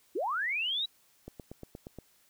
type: linear sweep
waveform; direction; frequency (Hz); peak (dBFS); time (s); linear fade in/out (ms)
sine; up; 293.7 to 3934; -29; 0.15-0.86; 10
type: click train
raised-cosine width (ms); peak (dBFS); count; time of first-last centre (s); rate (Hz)
2; -29; 7; 1.28-1.987; 8.49
effects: white hiss -66 dBFS RMS until 2.29 s